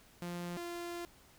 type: tone pair in turn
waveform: sawtooth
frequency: 174.61 / 345.6 Hz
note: F3 / F4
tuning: 0 / -18 cents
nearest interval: octave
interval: 1182 cents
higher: second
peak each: -35 / -36 dBFS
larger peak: first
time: 0.22-0.57 / 0.57-1.05 s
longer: second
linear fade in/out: 0 ms
effects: pink hiss -62 dBFS RMS until 1.38 s